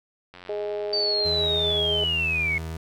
click train, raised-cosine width 0.3 ms, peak -27 dBFS, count 130, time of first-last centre 0.34-1.77 s, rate 90.2 Hz
harmonic tone, 207.7 Hz, G#3, in tune, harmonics 2 / 3 / 4, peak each -28 / -31 / -42 dBFS, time 0.49-2.04 s, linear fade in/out 2 ms
sine linear sweep, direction down, 4627 to 2163 Hz, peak -22 dBFS, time 0.93-2.58 s, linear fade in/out 2 ms
30% pulse tone with pitch glide, 81.5 to 80.94 Hz, E2 to E2, -19 to -31 cents, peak -28 dBFS, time 1.25-2.77 s, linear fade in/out 5 ms, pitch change -12 cents, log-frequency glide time 1.98-2.12 s
effects none

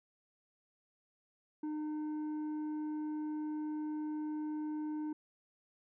sine tone with tanh clipping, 304.7 Hz, D#4, 36 cents flat, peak -37 dBFS, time 1.63-5.13 s, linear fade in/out 5 ms, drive 6 dB, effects none

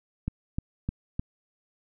click train, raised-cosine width 5 ms, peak -16 dBFS, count 4, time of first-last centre 0.28-1.195 s, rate 3.28 Hz, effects none

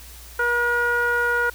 sawtooth tone with low-pass filter, 479.5 Hz, A#4, 49 cents sharp, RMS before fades -21 dBFS, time 0.39-1.5 s, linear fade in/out 5 ms, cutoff 1500 Hz, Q 7.1, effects added 60 Hz sine -42 dBFS peak until 1.54 s + white hiss -44 dBFS RMS until 1.54 s

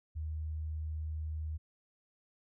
sine tone, 77.9 Hz, D#2, 3 cents sharp, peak -35 dBFS, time 0.15-1.58 s, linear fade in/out 20 ms, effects none

